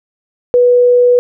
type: tone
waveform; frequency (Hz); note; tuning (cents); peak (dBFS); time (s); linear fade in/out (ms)
sine; 490.3; B4; -13; -5; 0.54-1.19; 0
effects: none